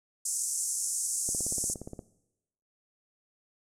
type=band-pass noise; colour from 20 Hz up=white; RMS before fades=-32 dBFS; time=0.25-1.74 s; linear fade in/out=5 ms; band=6100 to 10000 Hz; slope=48 dB/octave
type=click train; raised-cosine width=2 ms; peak=-26 dBFS; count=13; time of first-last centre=1.29-1.992 s; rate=17.1 Hz
effects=noise-tail reverb RT60 0.9 s tail -19 dB re dry